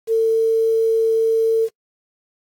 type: tone with quantisation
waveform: sine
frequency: 449.4 Hz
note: A4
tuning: 37 cents sharp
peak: -13 dBFS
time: 0.07-1.69 s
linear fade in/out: 50 ms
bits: 7
effects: noise-tail reverb RT60 0.1 s tail -25 dB re dry + AAC 64 kbps